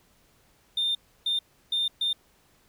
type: tone bursts at uneven times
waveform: triangle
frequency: 3614 Hz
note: A7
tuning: 46 cents sharp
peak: -21 dBFS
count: 4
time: 0.77-0.95 / 1.26-1.39 / 1.72-1.88 / 2.01-2.13 s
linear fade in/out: 5 ms
effects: tanh soft clip ceiling -19 dBFS + pink hiss -63 dBFS RMS until 2.68 s